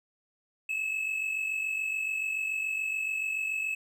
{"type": "tone pair together", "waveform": "triangle", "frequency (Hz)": [2592, 2639], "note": ["E7", "E7"], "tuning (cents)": [-30, 1], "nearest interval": "unison", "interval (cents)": 31, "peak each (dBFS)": [-28, -36], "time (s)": [0.69, 3.75], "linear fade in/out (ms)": 5, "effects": []}